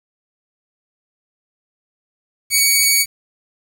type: tone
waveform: 10% pulse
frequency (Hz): 2248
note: C#7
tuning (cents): +24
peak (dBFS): -3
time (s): 2.5-3.06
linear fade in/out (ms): 50
effects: 7-bit